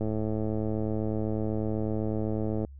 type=click train; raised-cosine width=2 ms; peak=-18 dBFS; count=286; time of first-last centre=0.01-2.649 s; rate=108 Hz; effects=added 69 Hz sine -43 dBFS peak until 2.79 s